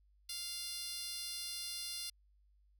10% pulse tone with high-pass filter, 698.5 Hz, F5, in tune, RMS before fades -43 dBFS, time 0.29-2.1 s, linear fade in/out 5 ms, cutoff 5100 Hz, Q 1.5, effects added 50 Hz sine -66 dBFS peak until 2.79 s

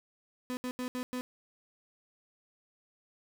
35% pulse tone bursts at uneven times, 251 Hz, B3, 28 cents sharp, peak -32 dBFS, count 5, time 0.5-0.57 / 0.64-0.71 / 0.79-0.88 / 0.95-1.03 / 1.13-1.21 s, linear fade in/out 0 ms, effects none

